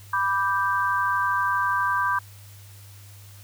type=chord; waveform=sine; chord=G major; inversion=first; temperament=equal; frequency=987.8 / 1174.7 / 1568 Hz; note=B5 / D6 / G6; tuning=0 / 0 / 0 cents; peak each=-25 dBFS; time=0.13-2.19 s; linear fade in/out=5 ms; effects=added 100 Hz sine -44 dBFS peak until 3.43 s + white hiss -51 dBFS RMS until 3.43 s